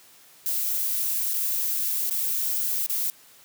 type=noise with dropouts; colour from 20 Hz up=violet; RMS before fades=-26 dBFS; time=0.46-3.1 s; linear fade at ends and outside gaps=0 ms; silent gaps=1.335-1.339 / 2.097-2.109 / 2.863-2.897 s; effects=white hiss -53 dBFS RMS until 3.44 s + high-pass 100 Hz 12 dB/octave